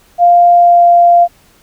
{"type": "tone with pitch glide", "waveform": "sine", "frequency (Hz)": [698.5, 694.1], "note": ["F5", "F5"], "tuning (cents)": [0, -11], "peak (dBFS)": -3, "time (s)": [0.18, 1.28], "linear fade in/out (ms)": 50, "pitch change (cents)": -11, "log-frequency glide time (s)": [0.54, 0.85], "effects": ["pink hiss -48 dBFS RMS until 1.62 s"]}